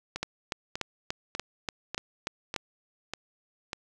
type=two click trains; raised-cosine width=0.2 ms; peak=-13 / -16 dBFS; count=9 / 7; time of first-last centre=0.23-2.562 / 0.16-3.731 s; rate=3.43 / 1.68 Hz; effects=none